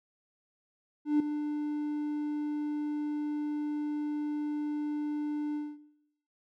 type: tone with ADSR envelope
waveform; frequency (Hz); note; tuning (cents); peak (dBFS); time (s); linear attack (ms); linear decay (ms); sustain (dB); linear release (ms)
triangle; 297.4; D4; +22; -17; 1.05-5.78; 150; 3; -11; 230
effects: noise-tail reverb RT60 0.9 s tail -18 dB re dry + tanh soft clip ceiling -16 dBFS